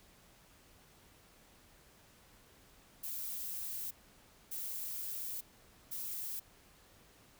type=noise bursts at uneven times; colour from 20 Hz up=violet; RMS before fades=-41 dBFS; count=3; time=3.03-3.91 / 4.51-5.41 / 5.91-6.4 s; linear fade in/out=10 ms; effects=pink hiss -63 dBFS RMS until 7.39 s